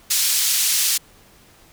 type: band-pass noise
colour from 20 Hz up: pink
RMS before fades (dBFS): -19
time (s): 0.1-0.98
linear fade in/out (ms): 10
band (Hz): 4300 to 16000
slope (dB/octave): 12
effects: pink hiss -51 dBFS RMS until 1.72 s